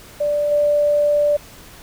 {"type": "tone with level steps", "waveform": "sine", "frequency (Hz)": 587.3, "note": "D5", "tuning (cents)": 0, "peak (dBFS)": [-16, -13], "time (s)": [0.2, 1.37], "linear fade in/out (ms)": 10, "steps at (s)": 0.51, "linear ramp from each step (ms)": 10, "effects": ["pink hiss -42 dBFS RMS until 1.82 s"]}